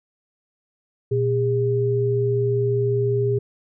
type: tone pair together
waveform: sine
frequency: 120.13 / 405.6 Hz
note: B2 / G#4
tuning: -47 / -41 cents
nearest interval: octave + major sixth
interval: 2106 cents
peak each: -21 / -20 dBFS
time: 1.11-3.39 s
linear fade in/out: 10 ms
effects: none